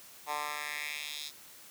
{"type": "tone with high-pass filter sweep", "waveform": "10% pulse", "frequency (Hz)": 148.4, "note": "D3", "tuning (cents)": 18, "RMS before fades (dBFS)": -38, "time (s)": [0.26, 1.32], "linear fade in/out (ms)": 50, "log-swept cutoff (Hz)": [880, 4300], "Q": 2.4, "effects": ["white hiss -53 dBFS RMS until 1.7 s", "high-pass 80 Hz 12 dB/octave"]}